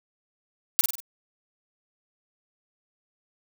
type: noise with echo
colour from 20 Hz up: blue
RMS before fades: -17 dBFS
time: 0.79-0.81 s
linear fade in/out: 0 ms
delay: 48 ms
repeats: 4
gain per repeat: -6 dB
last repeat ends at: 1.002 s
effects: none